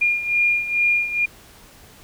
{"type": "beating tone pair", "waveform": "sine", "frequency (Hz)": [2415, 2417.3], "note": ["D7", "D7"], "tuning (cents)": [48, 49], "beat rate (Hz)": 2.3, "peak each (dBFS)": [-18, -23], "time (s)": [0.01, 1.26], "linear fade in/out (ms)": 10, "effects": ["pink hiss -47 dBFS RMS until 2.03 s"]}